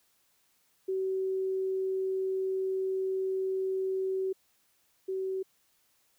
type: tone pair in turn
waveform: sine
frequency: 380 / 380 Hz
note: F#4 / F#4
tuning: +46 / +46 cents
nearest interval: unison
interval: 0 cents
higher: neither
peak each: -28 / -30 dBFS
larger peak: first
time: 0.88-4.33 / 5.08-5.43 s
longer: first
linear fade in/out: 10 ms
effects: white hiss -70 dBFS RMS until 6.18 s